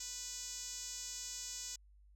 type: tone with band-pass filter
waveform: 5% pulse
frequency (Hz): 493.9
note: B4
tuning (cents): 0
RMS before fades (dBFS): -45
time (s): 0-1.76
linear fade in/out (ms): 5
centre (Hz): 7100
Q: 3.4
effects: added 50 Hz sine -60 dBFS peak until 2.15 s